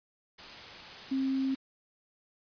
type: tone in noise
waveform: sine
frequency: 266.8 Hz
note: C4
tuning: 34 cents sharp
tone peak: -27 dBFS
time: 1.11-1.55 s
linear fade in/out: 10 ms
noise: white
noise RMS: -45 dBFS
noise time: 0.38-1.56 s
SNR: +15 dB
effects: resampled to 11025 Hz